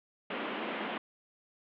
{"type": "band-pass noise", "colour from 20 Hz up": "pink", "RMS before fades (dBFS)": -37, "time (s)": [0.3, 0.98], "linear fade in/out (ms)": 5, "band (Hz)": [200, 3200], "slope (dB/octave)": 48, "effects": []}